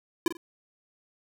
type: tone with echo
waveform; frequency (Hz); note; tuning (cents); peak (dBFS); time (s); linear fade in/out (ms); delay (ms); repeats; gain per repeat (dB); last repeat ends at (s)
square; 338.4; E4; +45; -21; 0.26-0.28; 2; 45; 2; -11; 0.37
effects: none